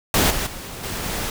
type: noise with level steps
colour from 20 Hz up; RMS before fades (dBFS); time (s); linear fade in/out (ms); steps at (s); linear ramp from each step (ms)
pink; -17 / -24 / -34 / -28 / -26; 0.14-1.3; 2; 0.3 / 0.46 / 0.83 / 1.03; 10
effects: none